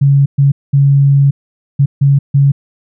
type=tone bursts at uneven times; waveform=sine; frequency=139.6 Hz; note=C#3; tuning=13 cents sharp; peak=-5 dBFS; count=6; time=0.01-0.26 / 0.38-0.52 / 0.73-1.31 / 1.79-1.86 / 2.01-2.19 / 2.34-2.52 s; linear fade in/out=10 ms; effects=none